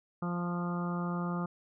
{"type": "harmonic tone with a mistuned harmonic", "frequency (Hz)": 174.61, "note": "F3", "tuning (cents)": 0, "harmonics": [1, 2, 3, 4, 5, 6, 7, 8], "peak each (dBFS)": [-32, -42, -45, -46, -45, -47, -41, -49], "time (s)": [0.22, 1.46], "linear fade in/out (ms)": 5, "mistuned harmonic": 6, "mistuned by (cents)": 15, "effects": []}